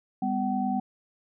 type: tone cluster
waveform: sine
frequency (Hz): 201.2 / 250.5 / 760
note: G3 / B3 / F#5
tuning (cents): +45 / +25 / +46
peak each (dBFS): -29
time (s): 0.22-0.8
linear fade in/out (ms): 5
effects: none